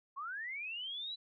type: linear sweep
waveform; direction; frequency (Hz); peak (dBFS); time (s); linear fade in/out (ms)
sine; up; 1046.5 to 4000; -39; 0.16-1.16; 20
effects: none